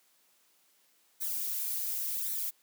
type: noise with flanger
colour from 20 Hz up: violet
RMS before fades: -34 dBFS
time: 1.2-2.51 s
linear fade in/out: 20 ms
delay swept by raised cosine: 0.5 to 4.3 ms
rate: 0.9 Hz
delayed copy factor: +0.75
effects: white hiss -68 dBFS RMS until 2.62 s + high-pass 200 Hz 12 dB/octave